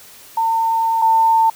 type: tone pair in turn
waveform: sine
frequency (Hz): 905 / 899.3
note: A5 / A5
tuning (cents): +48 / +38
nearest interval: unison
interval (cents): 10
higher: first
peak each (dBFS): -14 / -10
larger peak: second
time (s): 0.37-1.02 / 1.02-1.5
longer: first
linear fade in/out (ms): 5
effects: white hiss -42 dBFS RMS until 1.55 s